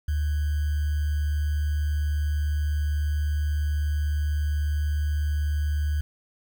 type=tone with sample-and-hold; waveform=sine; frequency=74.4 Hz; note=D2; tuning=23 cents sharp; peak=-22 dBFS; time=0.08-6.01 s; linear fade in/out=5 ms; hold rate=1575 Hz; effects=none